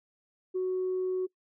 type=tone; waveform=sine; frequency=370.5 Hz; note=F#4; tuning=2 cents sharp; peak=-26 dBFS; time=0.54-1.27 s; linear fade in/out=20 ms; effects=noise-tail reverb RT60 0.1 s tail -22 dB re dry + tanh soft clip ceiling -24 dBFS